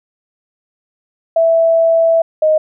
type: tone pair in turn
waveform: sine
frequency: 659.3 / 622.3 Hz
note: E5 / D#5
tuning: 0 / 0 cents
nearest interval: minor second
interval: 100 cents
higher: first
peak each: -8 dBFS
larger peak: neither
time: 1.36-2.22 / 2.42-2.58 s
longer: first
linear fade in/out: 5 ms
effects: none